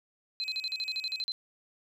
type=tone with tremolo; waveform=triangle; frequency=2533 Hz; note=D#7; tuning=30 cents sharp; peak=-36 dBFS; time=0.4-1.23 s; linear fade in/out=20 ms; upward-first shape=triangle; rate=2.4 Hz; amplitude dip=35%
type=tone bursts; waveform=sine; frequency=4085 Hz; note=C8; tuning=42 cents flat; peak=-30 dBFS; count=12; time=0.4-1.319 s; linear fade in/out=0 ms; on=39 ms; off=41 ms
effects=none